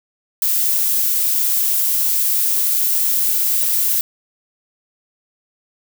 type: noise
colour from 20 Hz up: violet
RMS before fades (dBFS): -17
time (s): 0.42-4.01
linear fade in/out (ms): 2
effects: none